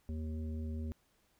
harmonic tone with a mistuned harmonic, 78 Hz, D#2, 5 cents sharp, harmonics 1 / 3 / 5 / 7, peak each -37 / -43 / -53 / -58 dBFS, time 0.09-0.92 s, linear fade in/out 0 ms, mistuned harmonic 1, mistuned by +36 cents, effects pink hiss -73 dBFS RMS until 1.39 s

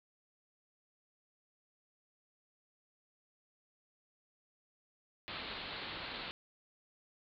white low-pass noise, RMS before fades -44 dBFS, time 5.28-6.31 s, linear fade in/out 0 ms, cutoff 4400 Hz, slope 96 dB/octave, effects none

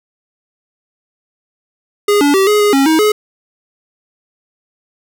square tone with pitch steps, 411.1 / 287.2 / 386.2 / 419.1 / 414 / 273.3 / 317.4 / 423.3 Hz, G#4 / D4 / G4 / G#4 / G#4 / C#4 / D#4 / G#4, -18 / -39 / -26 / +16 / -5 / -24 / +35 / +33 cents, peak -9 dBFS, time 2.08-3.12 s, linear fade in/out 5 ms, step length 130 ms, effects none

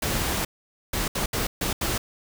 pink noise bursts at uneven times, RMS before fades -26 dBFS, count 6, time 0.02-0.45 / 0.93-1.08 / 1.15-1.26 / 1.33-1.47 / 1.61-1.73 / 1.81-1.98 s, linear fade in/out 5 ms, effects none

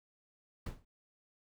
brown noise with exponential decay, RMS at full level -34 dBFS, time 0.66-0.85 s, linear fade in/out 5 ms, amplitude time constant 41 ms, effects none

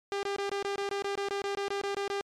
sawtooth tone bursts, 399.5 Hz, G4, 33 cents sharp, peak -26 dBFS, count 16, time 0.12-2.21 s, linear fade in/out 0 ms, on 110 ms, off 22 ms, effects low-pass 6000 Hz 12 dB/octave + MP3 96 kbps

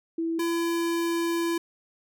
sine / square tone pair in turn, 329.6 / 337.1 Hz, E4 / E4, 0 / +39 cents, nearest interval unison, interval 39 cents, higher second, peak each -25 dBFS, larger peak neither, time 0.18-0.39 / 0.39-1.58 s, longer second, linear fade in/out 5 ms, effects none

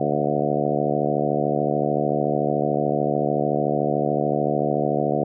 harmonic tone with a mistuned harmonic, 73.6 Hz, D2, 4 cents sharp, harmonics 2 / 3 / 4 / 5 / 6 / 7 / 8 / 9 / 10, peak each -28 / -28 / -28 / -28 / -28 / -28 / -28 / -28 / -28 dBFS, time 0-5.24 s, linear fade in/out 5 ms, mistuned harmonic 10, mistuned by -18 cents, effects none

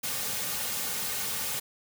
white noise with comb filter, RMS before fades -32 dBFS, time 0.03-1.6 s, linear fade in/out 10 ms, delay 3 ms, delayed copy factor -0.6, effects none

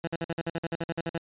15% pulse tone bursts, 166.7 Hz, E3, 20 cents sharp, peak -22 dBFS, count 14, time 0.04-1.178 s, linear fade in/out 2 ms, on 33 ms, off 52 ms, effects resampled to 8000 Hz

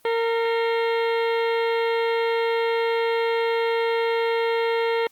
harmonic tone with a mistuned harmonic, 460 Hz, A#4, 23 cents flat, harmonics 1 / 2 / 3 / 4 / 5 / 6 / 7 / 8 / 9, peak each -21 / -28 / -34 / -34 / -33 / -39 / -38 / -43 / -44 dBFS, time 0.05-5.07 s, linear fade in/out 2 ms, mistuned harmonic 5, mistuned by -110 cents, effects white hiss -59 dBFS RMS until 5.11 s + Opus 32 kbps

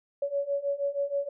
sine beating tone pair, 560 / 566.3 Hz, C#5 / C#5, +18 / +37 cents, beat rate 6.3 Hz, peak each -31 / -29 dBFS, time 0.22-1.29 s, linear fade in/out 5 ms, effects none

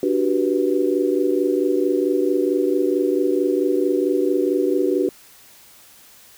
sine chord, G major seventh, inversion second, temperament just, 294 / 367.5 / 392 / 490 Hz, D4 / F#4 / G4 / B4, +2 / -12 / 0 / -14 cents, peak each -22 / -20 / -23 / -24 dBFS, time 0.03-5.09 s, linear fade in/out 2 ms, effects white hiss -48 dBFS RMS until 6.37 s

